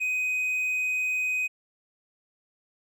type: tone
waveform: triangle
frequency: 2507 Hz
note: D#7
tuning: 12 cents sharp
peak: -23 dBFS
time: 0-1.48 s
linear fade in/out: 20 ms
effects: none